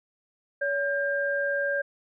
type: tone pair together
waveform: sine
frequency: 566 / 1599.1 Hz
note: C#5 / G6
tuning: +36 / +34 cents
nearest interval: octave + tritone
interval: 1798 cents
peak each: -27 / -27 dBFS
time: 0.61-1.82 s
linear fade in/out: 10 ms
effects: none